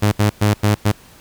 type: tone bursts at uneven times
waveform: sawtooth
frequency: 104.4 Hz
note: G#2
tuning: 10 cents sharp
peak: -8 dBFS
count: 5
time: 0.02-0.12 / 0.19-0.3 / 0.41-0.54 / 0.63-0.75 / 0.85-0.92 s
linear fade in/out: 10 ms
effects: pink hiss -46 dBFS RMS until 1.2 s